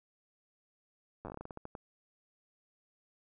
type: slowing click train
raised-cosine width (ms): 1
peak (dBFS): -29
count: 14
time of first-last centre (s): 1.25-1.752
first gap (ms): 9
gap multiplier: 1.22
effects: none